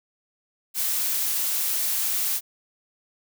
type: noise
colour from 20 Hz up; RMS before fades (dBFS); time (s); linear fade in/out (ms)
blue; -25; 0.74-2.41; 50
effects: none